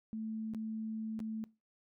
sine tone with dropouts, 220 Hz, A3, in tune, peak -37 dBFS, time 0.13-1.44 s, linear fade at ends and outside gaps 0 ms, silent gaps 0.537-0.547 / 1.192-1.202 s, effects noise-tail reverb RT60 0.3 s tail -22 dB re dry

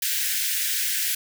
white high-pass noise, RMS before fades -25 dBFS, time 0.02-1.15 s, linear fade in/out 5 ms, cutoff 1500 Hz, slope 96 dB/octave, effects none

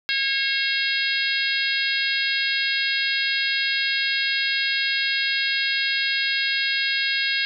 harmonic tone with a mistuned harmonic, 544 Hz, C#5, 33 cents flat, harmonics 3 / 4 / 5 / 6 / 7 / 8 / 9, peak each -26 / -27 / -28 / -29 / -29 / -30 / -31 dBFS, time 0.09-7.45 s, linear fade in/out 0 ms, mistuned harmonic 8, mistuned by -26 cents, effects none

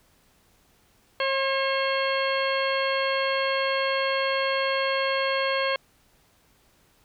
harmonic tone with a mistuned harmonic, 540 Hz, C#5, 45 cents flat, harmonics 1 / 2 / 3 / 4 / 5 / 6 / 8, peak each -26 / -29 / -31 / -32 / -33 / -34 / -35 dBFS, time 1.2-5.76 s, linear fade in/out 2 ms, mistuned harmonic 2, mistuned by -15 cents, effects pink hiss -62 dBFS RMS until 7.04 s

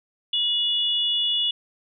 sine tone pair together, 2900 / 3449 Hz, F#7 / A7, -35 / -35 cents, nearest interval minor third, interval 300 cents, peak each -23 dBFS, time 0.33-1.51 s, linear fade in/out 5 ms, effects none

